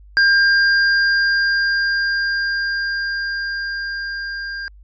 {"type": "tone with level ramp", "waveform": "square", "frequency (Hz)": 1600, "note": "G6", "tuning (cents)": 35, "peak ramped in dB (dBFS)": [-11, -26], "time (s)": [0.17, 4.68], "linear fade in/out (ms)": 0, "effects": ["added 50 Hz sine -41 dBFS peak until 4.83 s", "resampled to 16000 Hz"]}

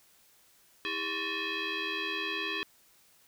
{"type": "tone with frequency modulation", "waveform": "sine", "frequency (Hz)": 401.1, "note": "G4", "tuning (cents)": 40, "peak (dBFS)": -31, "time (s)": [0.85, 2.63], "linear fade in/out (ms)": 0, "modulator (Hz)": 723, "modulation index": 4.6, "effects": ["white hiss -63 dBFS RMS until 3.27 s"]}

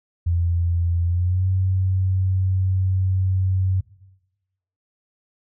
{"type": "tone with pitch glide", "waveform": "sine", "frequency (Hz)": [85.7, 94], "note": ["F2", "F#2"], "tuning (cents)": [-32, 28], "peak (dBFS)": -17, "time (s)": [0.26, 3.81], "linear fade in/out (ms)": 10, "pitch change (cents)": 160, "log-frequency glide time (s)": [1.05, 1.47], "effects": ["noise-tail reverb RT60 1.0 s tail -19 dB re dry"]}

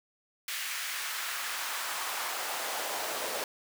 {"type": "noise with high-pass filter sweep", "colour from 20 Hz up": "pink", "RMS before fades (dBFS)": -35, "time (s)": [0.48, 3.44], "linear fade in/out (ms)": 2, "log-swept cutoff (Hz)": [2000, 510], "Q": 1.4, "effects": []}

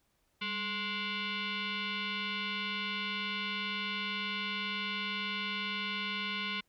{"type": "tone with frequency modulation", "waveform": "sine", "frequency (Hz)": 429, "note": "A4", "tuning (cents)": -44, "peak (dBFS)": -33, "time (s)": [0.41, 6.61], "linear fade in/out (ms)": 10, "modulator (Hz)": 628, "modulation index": 5.2, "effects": ["pink hiss -75 dBFS RMS until 6.68 s"]}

